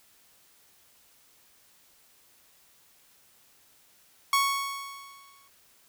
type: tone with exponential decay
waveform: sawtooth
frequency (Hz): 1108.7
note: C#6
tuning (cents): 0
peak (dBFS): -16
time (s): 4.33-5.48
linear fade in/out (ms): 2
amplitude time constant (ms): 250
effects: white hiss -61 dBFS RMS until 5.88 s